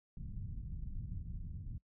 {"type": "low-pass noise", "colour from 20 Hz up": "pink", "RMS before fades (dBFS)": -43, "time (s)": [0.17, 1.78], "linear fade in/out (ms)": 5, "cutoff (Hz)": 160, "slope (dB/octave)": 24, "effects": ["noise-tail reverb RT60 0.1 s tail -24 dB re dry"]}